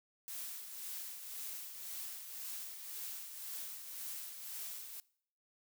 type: noise with tremolo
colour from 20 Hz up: blue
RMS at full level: -43 dBFS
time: 0.28-5 s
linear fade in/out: 0 ms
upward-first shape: triangle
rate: 1.9 Hz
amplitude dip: 55%
effects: noise-tail reverb RT60 0.6 s tail -22 dB re dry